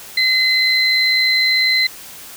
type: tone pair together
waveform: sine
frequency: 2049 / 4081 Hz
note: C7 / C8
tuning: -37 / -44 cents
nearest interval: octave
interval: 1193 cents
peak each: -15 dBFS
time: 0.17-1.87 s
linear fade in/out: 5 ms
effects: white hiss -36 dBFS RMS until 2.36 s